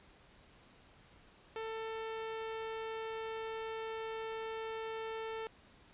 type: tone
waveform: sawtooth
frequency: 445.3 Hz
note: A4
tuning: 21 cents sharp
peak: -35 dBFS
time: 1.56-5.47 s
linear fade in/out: 0 ms
effects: pink hiss -62 dBFS RMS until 5.93 s + resampled to 8000 Hz